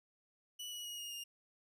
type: tone with pitch steps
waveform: sawtooth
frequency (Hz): 2954 / 2922 / 2890 / 2858 / 2827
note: F#7 / F#7 / F#7 / F7 / F7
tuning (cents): -3 / -22 / -41 / +39 / +20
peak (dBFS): -40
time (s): 0.59-1.24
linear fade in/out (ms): 10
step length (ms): 130
effects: none